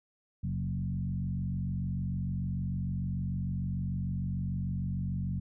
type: tone with frequency modulation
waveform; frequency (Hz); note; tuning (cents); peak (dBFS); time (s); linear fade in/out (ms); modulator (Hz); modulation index
sine; 130.81; C3; 0; -30; 0.43-5.4; 10; 46.7; 1.4
effects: none